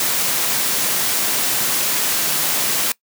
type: high-pass noise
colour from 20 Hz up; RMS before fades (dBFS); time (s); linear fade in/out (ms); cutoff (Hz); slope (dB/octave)
white; -19; 0-2.92; 2; 110; 48
effects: noise-tail reverb RT60 0.1 s tail -22 dB re dry